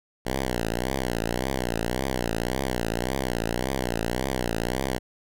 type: tone with vibrato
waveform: 5% pulse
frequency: 61.2 Hz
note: B1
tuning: 15 cents flat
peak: -14 dBFS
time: 0.25-4.99 s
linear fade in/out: 20 ms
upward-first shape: triangle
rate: 1.8 Hz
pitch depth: 190 cents each way
effects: none